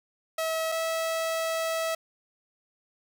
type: tone pair in turn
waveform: sawtooth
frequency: 645 / 651 Hz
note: E5 / E5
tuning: -38 / -22 cents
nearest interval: unison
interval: 16 cents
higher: second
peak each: -23 dBFS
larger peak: neither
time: 0.38-0.72 / 0.72-1.95 s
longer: second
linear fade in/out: 5 ms
effects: none